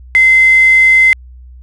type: tone with quantisation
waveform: sine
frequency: 2065 Hz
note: C7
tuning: 23 cents flat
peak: -4 dBFS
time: 0.15-1.13 s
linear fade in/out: 0 ms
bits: 4
effects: added 62 Hz sine -32 dBFS peak until 1.62 s + resampled to 24000 Hz